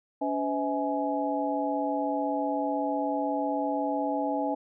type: tone cluster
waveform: sine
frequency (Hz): 284.2 / 510 / 646 / 838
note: C#4 / C5 / E5 / G#5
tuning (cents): +43 / -44 / -35 / +15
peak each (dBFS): -30 / -34 / -32 / -31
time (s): 0.21-4.55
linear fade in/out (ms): 10
effects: none